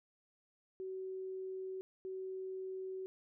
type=tone bursts at uneven times; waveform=sine; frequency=377.4 Hz; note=F#4; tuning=34 cents sharp; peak=-40 dBFS; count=2; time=0.8-1.81 / 2.05-3.06 s; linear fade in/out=0 ms; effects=none

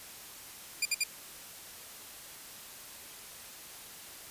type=tone bursts; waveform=15% pulse; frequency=2406 Hz; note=D7; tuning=41 cents sharp; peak=-20 dBFS; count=3; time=0.82-1.038 s; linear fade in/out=5 ms; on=34 ms; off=58 ms; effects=white hiss -48 dBFS RMS until 4.3 s + resampled to 32000 Hz

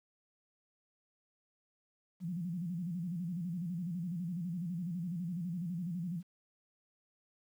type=tone with vibrato; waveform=sine; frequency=174 Hz; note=F3; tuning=6 cents flat; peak=-35 dBFS; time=2.2-6.23 s; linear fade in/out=50 ms; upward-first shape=square; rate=12 Hz; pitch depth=100 cents each way; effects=11-bit

